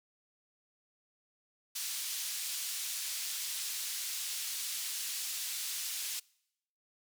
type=band-pass noise; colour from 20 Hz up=pink; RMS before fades=-38 dBFS; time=1.75-6.2 s; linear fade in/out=10 ms; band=3900 to 16000 Hz; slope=12 dB/octave; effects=noise-tail reverb RT60 0.8 s tail -25 dB re dry